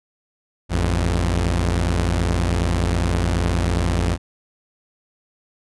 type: tone pair together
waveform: sawtooth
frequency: 54.68 / 86.8 Hz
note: A1 / F2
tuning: -10 / -10 cents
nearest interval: minor sixth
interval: 800 cents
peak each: -17 / -16 dBFS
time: 0.69-4.18 s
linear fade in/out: 50 ms
effects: resampled to 24000 Hz